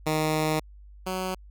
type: tone pair in turn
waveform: 10% pulse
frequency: 155.56 / 186.12 Hz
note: D#3 / F#3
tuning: 0 / +10 cents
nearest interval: minor third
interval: 310 cents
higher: second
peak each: -15 / -20 dBFS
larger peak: first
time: 0.06-0.6 / 1.06-1.35 s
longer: first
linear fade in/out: 10 ms
effects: added 50 Hz sine -45 dBFS peak until 1.5 s